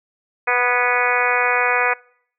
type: harmonic tone with a mistuned harmonic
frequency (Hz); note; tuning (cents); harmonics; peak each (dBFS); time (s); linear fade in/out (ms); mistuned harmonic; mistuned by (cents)
246.2; B3; -5; 2 / 3 / 4 / 5 / 6 / 7 / 8 / 9 / 10; -24 / -24 / -24 / -24 / -24 / -24 / -24 / -24 / -24; 0.47-1.94; 10; 7; -25
effects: noise-tail reverb RT60 0.6 s tail -24 dB re dry